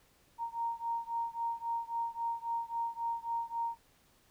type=beating tone pair; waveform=sine; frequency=927 / 930.7 Hz; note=A#5 / A#5; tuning=-10 / -3 cents; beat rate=3.7 Hz; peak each=-36 / -37 dBFS; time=0.38-3.78 s; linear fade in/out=50 ms; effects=pink hiss -67 dBFS RMS until 4.3 s